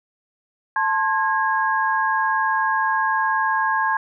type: tone cluster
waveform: sine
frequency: 881 / 1061 / 1642 Hz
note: A5 / C6 / G#6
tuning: +2 / +24 / -20 cents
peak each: -22 dBFS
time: 0.76-3.97 s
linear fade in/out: 2 ms
effects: none